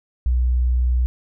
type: tone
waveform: sine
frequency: 61.74 Hz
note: B1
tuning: in tune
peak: -15 dBFS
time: 0.26-1.06 s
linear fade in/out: 0 ms
effects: none